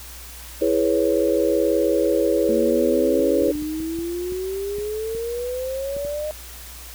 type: chord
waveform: sine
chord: C# minor seventh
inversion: first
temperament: equal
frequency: 329.6 / 415.3 / 493.9 / 554.4 Hz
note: E4 / G#4 / B4 / C#5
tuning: 0 / 0 / 0 / 0 cents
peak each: -22 dBFS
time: 0.61-3.52 s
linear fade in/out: 10 ms
type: exponential sweep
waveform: sine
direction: up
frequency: 225.8 to 615 Hz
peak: -24 dBFS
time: 2.49-6.31 s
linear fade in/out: 0 ms
type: clicks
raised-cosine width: 3 ms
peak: -25 dBFS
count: 12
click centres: 3.197 / 3.422 / 3.482 / 3.554 / 3.623 / 3.803 / 3.988 / 4.322 / 4.785 / 5.15 / 5.966 / 6.05 s
effects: added 60 Hz sine -40 dBFS peak until 6.94 s + white hiss -40 dBFS RMS until 6.94 s